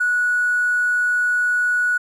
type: tone with hard clipping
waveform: triangle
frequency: 1467 Hz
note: F#6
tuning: 15 cents flat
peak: -16 dBFS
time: 0-1.98 s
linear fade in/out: 10 ms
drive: 3 dB
effects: none